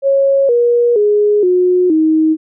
sine tone with pitch steps, 549 / 477.9 / 416.1 / 362.2 / 315.3 Hz, C#5 / A#4 / G#4 / F#4 / D#4, -17 / +43 / +3 / -37 / +23 cents, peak -8 dBFS, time 0.02-2.37 s, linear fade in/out 50 ms, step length 470 ms, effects none

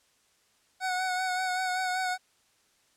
25% pulse tone with vibrato, 740 Hz, F#5, in tune, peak -24 dBFS, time 0.8-2.18 s, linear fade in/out 50 ms, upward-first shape sine, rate 5.2 Hz, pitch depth 29 cents each way, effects white hiss -67 dBFS RMS until 2.96 s + low-pass 9000 Hz 12 dB/octave

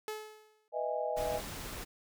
sawtooth tone with exponential decay, 429.9 Hz, A4, 40 cents flat, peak -31 dBFS, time 0.08-0.68 s, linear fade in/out 1 ms, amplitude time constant 130 ms
sine chord, E major seventh, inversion second, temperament just, 494.4 / 618.1 / 659.3 / 824.1 Hz, B4 / D#5 / E5 / G#5, +2 / -12 / 0 / -14 cents, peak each -38 / -35 / -39 / -38 dBFS, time 0.72-1.41 s, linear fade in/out 50 ms
pink noise, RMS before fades -42 dBFS, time 1.16-1.85 s, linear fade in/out 20 ms
effects none

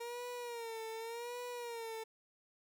30% pulse tone with vibrato, 467.2 Hz, A#4, 4 cents sharp, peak -39 dBFS, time 0-2.04 s, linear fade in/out 10 ms, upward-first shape sine, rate 0.87 Hz, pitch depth 83 cents each way, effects none

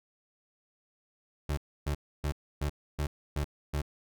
30% pulse tone bursts, 73.42 Hz, D2, in tune, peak -26 dBFS, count 7, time 1.49-3.818 s, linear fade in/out 5 ms, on 84 ms, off 290 ms, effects none

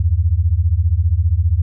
sine beating tone pair, 77 / 92 Hz, D#2 / F#2, -17 / -9 cents, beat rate 15 Hz, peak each -15 dBFS, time 0-1.62 s, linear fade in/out 5 ms, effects none

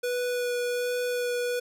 square tone with vibrato, 490 Hz, B4, 14 cents flat, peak -27 dBFS, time 0.03-1.6 s, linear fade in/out 10 ms, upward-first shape sine, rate 1.3 Hz, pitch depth 10 cents each way, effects none

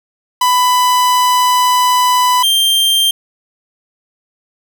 45% pulse tone pair in turn, 996 / 3170 Hz, B5 / G7, +14 / +19 cents, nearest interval octave + minor sixth, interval 2005 cents, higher second, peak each -9 / -9 dBFS, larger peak neither, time 0.41-2.43 / 2.43-3.11 s, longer first, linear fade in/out 5 ms, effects none

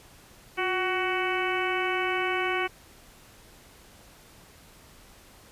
harmonic tone with a mistuned harmonic, 373.9 Hz, F#4, 18 cents sharp, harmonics 1 / 2 / 3 / 4 / 5 / 6 / 7 / 8, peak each -30 / -33 / -33 / -33 / -37 / -32 / -37 / -38 dBFS, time 0.57-2.68 s, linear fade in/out 20 ms, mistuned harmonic 1, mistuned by -60 cents, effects pink hiss -53 dBFS RMS until 5.51 s + resampled to 32000 Hz

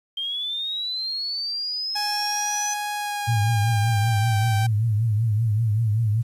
sine linear sweep, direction up, 3164 to 6070 Hz, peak -25 dBFS, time 0.17-2.74 s, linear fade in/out 5 ms
sawtooth tone with pitch glide, 830.6 to 779.5 Hz, G#5 to G5, 0 to -10 cents, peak -22 dBFS, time 1.95-4.67 s, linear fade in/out 10 ms, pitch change -110 cents, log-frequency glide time 2.95-4.4 s
sine tone with vibrato, 110 Hz, A2, in tune, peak -18 dBFS, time 3.27-6.23 s, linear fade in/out 20 ms, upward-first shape triangle, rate 5.2 Hz, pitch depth 130 cents each way
effects resampled to 32000 Hz + 9-bit

